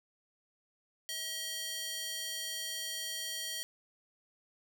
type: tone with high-pass filter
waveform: square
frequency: 638 Hz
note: D#5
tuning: 43 cents sharp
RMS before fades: -39 dBFS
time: 1.09-3.63 s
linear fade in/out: 0 ms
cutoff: 3300 Hz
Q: 1.1
effects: 10-bit